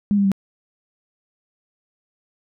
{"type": "tone with pitch steps", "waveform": "sine", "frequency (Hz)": [204.4, 199.5, 194.72], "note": ["G#3", "G3", "G3"], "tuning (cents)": [-27, 31, -11], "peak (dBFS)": -14, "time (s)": [0.11, 0.317], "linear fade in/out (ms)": 0, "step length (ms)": 69, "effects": []}